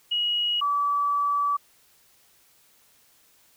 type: tone pair in turn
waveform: sine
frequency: 2900 / 1150.9 Hz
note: F#7 / D6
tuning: -35 / -35 cents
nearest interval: octave + major third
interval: 1600 cents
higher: first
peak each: -22 / -21 dBFS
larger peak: second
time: 0.11-0.61 / 0.61-1.57 s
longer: second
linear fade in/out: 10 ms
effects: white hiss -60 dBFS RMS until 3.56 s